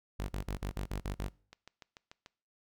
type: tone bursts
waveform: sawtooth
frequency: 49 Hz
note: G1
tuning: in tune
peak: -30 dBFS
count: 8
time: 0.19-1.287 s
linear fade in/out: 10 ms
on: 96 ms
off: 47 ms
type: click train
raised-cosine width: 0.2 ms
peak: -32 dBFS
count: 6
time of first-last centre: 1.53-2.261 s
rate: 6.84 Hz
effects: noise-tail reverb RT60 0.5 s tail -23 dB re dry